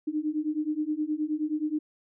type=beating tone pair; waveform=sine; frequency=300 / 309.5 Hz; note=D4 / D#4; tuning=+37 / -9 cents; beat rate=9.5 Hz; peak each=-30 / -29 dBFS; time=0.07-1.79 s; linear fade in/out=10 ms; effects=none